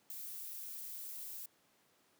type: noise with ADSR envelope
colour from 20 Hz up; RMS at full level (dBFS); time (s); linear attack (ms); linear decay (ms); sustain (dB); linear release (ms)
violet; -41; 0.1-1.46; 3; 4; -5; 5
effects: pink hiss -71 dBFS RMS until 2.19 s + high-pass 200 Hz 12 dB/octave